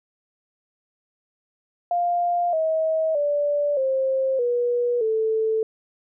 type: tone with pitch steps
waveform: sine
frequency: 700 / 638.2 / 581.9 / 530.5 / 483.7 / 441 Hz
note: F5 / D#5 / D5 / C5 / B4 / A4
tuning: +4 / +44 / -16 / +24 / -36 / +4 cents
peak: -19 dBFS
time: 1.91-5.63 s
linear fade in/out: 2 ms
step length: 620 ms
effects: none